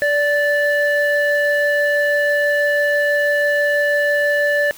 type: tone pair together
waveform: sine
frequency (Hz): 582 / 1752.1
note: D5 / A6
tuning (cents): -16 / -8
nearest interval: octave + perfect fifth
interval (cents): 1908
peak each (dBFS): -15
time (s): 0.02-4.71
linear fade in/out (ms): 0
effects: tanh soft clip ceiling -10 dBFS + white hiss -40 dBFS RMS until 4.77 s